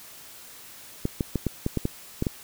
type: clicks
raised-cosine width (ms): 3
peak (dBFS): -11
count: 9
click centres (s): 1.054 / 1.208 / 1.357 / 1.467 / 1.664 / 1.773 / 1.854 / 2.224 / 2.268
effects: white hiss -46 dBFS RMS until 2.43 s